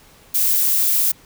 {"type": "noise", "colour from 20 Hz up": "violet", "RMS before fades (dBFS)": -17, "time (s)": [0.34, 1.12], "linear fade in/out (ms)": 10, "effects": ["pink hiss -49 dBFS RMS until 1.25 s"]}